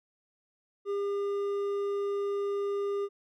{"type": "tone with hard clipping", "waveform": "triangle", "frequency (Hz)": 402.2, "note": "G4", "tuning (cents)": 44, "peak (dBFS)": -30, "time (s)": [0.85, 3.09], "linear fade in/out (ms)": 50, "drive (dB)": 9, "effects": []}